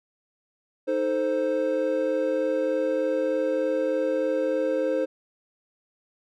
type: chord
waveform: triangle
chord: A diminished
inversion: second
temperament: equal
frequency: 311.1 / 440 / 523.3 Hz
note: Eb4 / A4 / C5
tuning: 0 / 0 / 0 cents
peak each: -27 / -28 / -22 dBFS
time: 0.87-5.06 s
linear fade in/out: 20 ms
effects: none